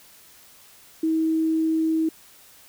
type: tone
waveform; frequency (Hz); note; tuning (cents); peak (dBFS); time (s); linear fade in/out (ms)
sine; 320.3; E4; -50; -19; 1.03-2.09; 5
effects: white hiss -51 dBFS RMS until 2.68 s